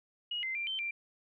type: tone with pitch steps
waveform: sine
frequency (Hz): 2892 / 2074 / 2371 / 3103 / 2364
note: F#7 / C7 / D7 / G7 / D7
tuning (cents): -40 / -16 / +16 / -18 / +11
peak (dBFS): -33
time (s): 0.31-0.91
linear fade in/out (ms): 5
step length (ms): 120
effects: none